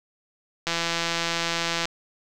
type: click train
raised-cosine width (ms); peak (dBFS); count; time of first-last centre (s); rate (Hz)
0.2; -8; 200; 0.67-1.855; 168
effects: none